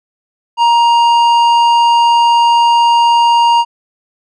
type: tone with tanh clipping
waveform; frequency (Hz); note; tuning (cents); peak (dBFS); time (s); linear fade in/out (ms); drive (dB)
sine; 939; A#5; +12; -8; 0.57-3.65; 50; 11
effects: none